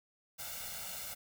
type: noise with comb filter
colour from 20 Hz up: white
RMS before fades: -43 dBFS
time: 0.38-1.15 s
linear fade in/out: 20 ms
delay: 1.4 ms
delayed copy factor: +0.9
effects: none